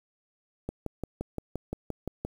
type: click train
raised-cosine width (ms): 2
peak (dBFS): -19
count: 10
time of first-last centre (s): 0.69-2.25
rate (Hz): 5.77
effects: 8-bit